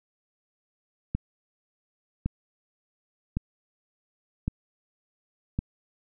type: click train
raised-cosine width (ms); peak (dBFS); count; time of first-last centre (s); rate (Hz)
5; -14; 5; 1.15-5.59; 0.901
effects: none